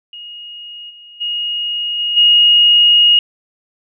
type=tone with level steps; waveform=sine; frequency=2871 Hz; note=F7; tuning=47 cents sharp; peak=-29 / -36 / -17 / -15 / -6 dBFS; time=0.13-3.19 s; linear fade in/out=2 ms; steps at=0.89 / 1.2 / 1.98 / 2.16 s; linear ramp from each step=20 ms; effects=none